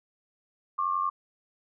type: tone pair together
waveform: sine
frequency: 1086 / 1176.7 Hz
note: C#6 / D6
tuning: -36 / +3 cents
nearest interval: minor second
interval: 139 cents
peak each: -28 dBFS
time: 0.78-1.1 s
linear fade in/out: 10 ms
effects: none